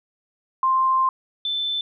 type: tone pair in turn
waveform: sine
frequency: 1049 / 3528 Hz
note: C6 / A7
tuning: +4 / +4 cents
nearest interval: octave + major sixth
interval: 2100 cents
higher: second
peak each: -16 / -22 dBFS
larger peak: first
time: 0.63-1.09 / 1.45-1.81 s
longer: first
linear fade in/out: 2 ms
effects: none